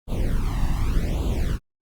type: noise with flanger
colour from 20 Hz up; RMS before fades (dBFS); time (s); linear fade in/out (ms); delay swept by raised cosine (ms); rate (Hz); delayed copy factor
brown; -22; 0.07-1.59; 50; 0.27 to 1.08; 0.86; +1
effects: Opus 32 kbps